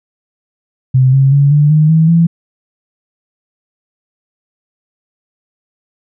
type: tone with pitch steps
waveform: sine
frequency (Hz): 129.9 / 135.49 / 141.33 / 147.42 / 153.77 / 160.39 / 167.3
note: C3 / C#3 / C#3 / D3 / D#3 / E3 / E3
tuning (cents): -12 / -39 / +34 / +7 / -20 / -47 / +26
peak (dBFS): -5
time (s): 0.94-2.27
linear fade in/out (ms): 10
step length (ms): 190
effects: none